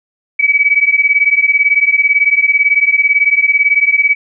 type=beating tone pair; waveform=sine; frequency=2271 / 2289 Hz; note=C#7 / D7; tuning=+41 / -45 cents; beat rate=18 Hz; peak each=-11 dBFS; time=0.39-4.15 s; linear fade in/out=10 ms; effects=none